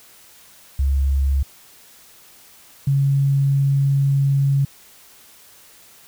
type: tone pair in turn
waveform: sine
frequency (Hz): 68.5 / 138.51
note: C#2 / C#3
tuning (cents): -20 / -1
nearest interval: octave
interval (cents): 1219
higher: second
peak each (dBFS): -15 / -14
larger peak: second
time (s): 0.79-1.43 / 2.87-4.65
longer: second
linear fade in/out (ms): 5
effects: white hiss -48 dBFS RMS until 6.07 s